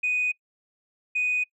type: tone pair in turn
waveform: sine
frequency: 2488 / 2488 Hz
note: D#7 / D#7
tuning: -1 / -1 cents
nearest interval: unison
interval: 0 cents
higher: neither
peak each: -21 dBFS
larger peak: neither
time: 0.03-0.32 / 1.15-1.44 s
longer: neither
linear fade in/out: 10 ms
effects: noise-tail reverb RT60 0.1 s tail -24 dB re dry + tanh soft clip ceiling -18 dBFS